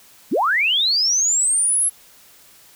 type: linear sweep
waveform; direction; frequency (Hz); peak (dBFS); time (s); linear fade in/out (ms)
sine; up; 156.6 to 11175; -15; 0.31-1.9; 20
effects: white hiss -49 dBFS RMS until 2.75 s